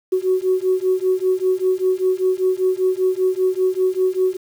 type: beating tone pair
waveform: sine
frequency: 370 / 375.1 Hz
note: F#4 / F#4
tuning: 0 / +24 cents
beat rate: 5.1 Hz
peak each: -18 / -18 dBFS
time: 0.12-4.37 s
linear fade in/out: 10 ms
effects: tanh soft clip ceiling -8 dBFS + 7-bit